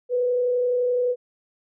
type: tone with frequency modulation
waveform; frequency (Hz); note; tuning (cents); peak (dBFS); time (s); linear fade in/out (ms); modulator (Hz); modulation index
sine; 493.9; B4; 0; -19; 0.09-1.16; 50; 31.7; 0.26
effects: none